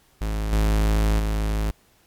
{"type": "tone with level steps", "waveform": "45% pulse", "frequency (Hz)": 53, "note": "G#1", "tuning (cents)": 36, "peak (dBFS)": [-23, -17, -21], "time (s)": [0.21, 1.71], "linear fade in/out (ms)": 5, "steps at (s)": [0.52, 1.19], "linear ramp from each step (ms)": 5, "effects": ["pink hiss -59 dBFS RMS until 2.06 s", "MP3 96 kbps"]}